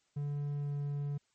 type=tone with pitch glide; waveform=triangle; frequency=144.5 to 143.67 Hz; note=D3 to D3; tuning=-28 to -38 cents; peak=-31 dBFS; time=0.16-1.18 s; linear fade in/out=10 ms; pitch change=-10 cents; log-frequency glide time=0.56-0.72 s; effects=white hiss -75 dBFS RMS until 1.34 s + MP3 32 kbps